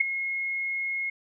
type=tone with ADSR envelope; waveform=sine; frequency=2160 Hz; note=C#7; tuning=45 cents flat; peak=-14 dBFS; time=0-1.1 s; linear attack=10 ms; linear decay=6 ms; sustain=-13 dB; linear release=7 ms; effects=none